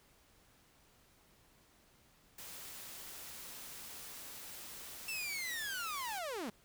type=noise; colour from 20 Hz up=white; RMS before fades=-49 dBFS; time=2.38-6.19 s; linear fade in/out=5 ms
type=linear sweep; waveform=sawtooth; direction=down; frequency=2700 to 190 Hz; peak=-35 dBFS; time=5.08-6.5 s; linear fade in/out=5 ms
effects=pink hiss -67 dBFS RMS until 6.64 s